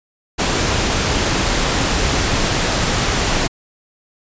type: noise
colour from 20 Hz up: pink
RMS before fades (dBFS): -17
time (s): 0.38-3.48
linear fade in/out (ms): 20
effects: resampled to 16000 Hz